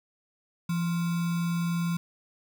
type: tone with sample-and-hold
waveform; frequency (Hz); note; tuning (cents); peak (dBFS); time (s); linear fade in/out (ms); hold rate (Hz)
sine; 170.6; F3; -40; -25; 0.69-1.97; 5; 1225
effects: none